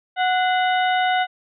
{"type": "harmonic tone with a mistuned harmonic", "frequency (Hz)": 737, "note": "F#5", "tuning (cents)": -7, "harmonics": [1, 2, 3, 4, 5], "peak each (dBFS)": [-18, -24, -28, -30, -32], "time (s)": [0.16, 1.27], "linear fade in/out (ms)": 50, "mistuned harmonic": 3, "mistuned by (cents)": -130, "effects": []}